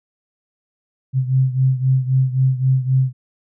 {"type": "beating tone pair", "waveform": "sine", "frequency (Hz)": [130, 133.8], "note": ["C3", "C3"], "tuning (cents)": [-11, 39], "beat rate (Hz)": 3.8, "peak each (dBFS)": [-15, -19], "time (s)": [1.13, 3.13], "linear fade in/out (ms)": 50, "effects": []}